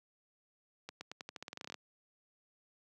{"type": "accelerating click train", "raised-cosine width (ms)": 0.2, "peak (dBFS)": -26, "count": 16, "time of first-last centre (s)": [0.89, 1.743], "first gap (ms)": 120, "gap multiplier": 0.88, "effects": ["high-pass 150 Hz 12 dB/octave"]}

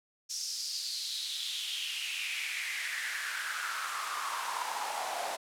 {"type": "noise with high-pass filter sweep", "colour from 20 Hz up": "pink", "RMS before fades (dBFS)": -36, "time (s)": [0.29, 5.37], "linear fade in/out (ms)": 20, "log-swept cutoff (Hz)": [5700, 690], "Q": 5, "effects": ["low-pass 11000 Hz 12 dB/octave"]}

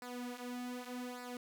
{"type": "tone with flanger", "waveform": "sawtooth", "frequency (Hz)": 246.9, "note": "B3", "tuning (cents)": 0, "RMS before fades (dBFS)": -44, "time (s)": [0.02, 1.37], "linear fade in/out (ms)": 2, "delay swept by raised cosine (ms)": [0.31, 6.01], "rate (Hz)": 0.84, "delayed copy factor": -0.75, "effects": ["11-bit"]}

